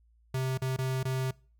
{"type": "tone with dropouts", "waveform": "square", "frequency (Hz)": 130.81, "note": "C3", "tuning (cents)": 0, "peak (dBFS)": -29, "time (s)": [0.34, 1.31], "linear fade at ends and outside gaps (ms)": 5, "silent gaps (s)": [[0.576, 0.618], [0.765, 0.786], [1.031, 1.051]], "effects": ["noise-tail reverb RT60 0.4 s tail -24 dB re dry", "added 57 Hz sine -61 dBFS peak until 1.59 s"]}